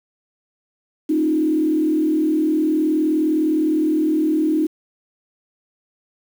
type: tone with frequency modulation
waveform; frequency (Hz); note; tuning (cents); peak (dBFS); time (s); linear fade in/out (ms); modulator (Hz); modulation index
sine; 311.1; D#4; 0; -15; 1.09-4.67; 10; 39.5; 0.75
effects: 7-bit